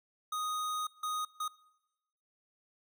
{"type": "tone bursts at uneven times", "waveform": "square", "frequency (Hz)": 1244.5, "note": "D#6", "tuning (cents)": 0, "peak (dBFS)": -34, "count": 3, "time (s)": [[0.32, 0.87], [1.03, 1.25], [1.4, 1.48]], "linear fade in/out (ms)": 5, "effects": ["noise-tail reverb RT60 1.0 s tail -22 dB re dry"]}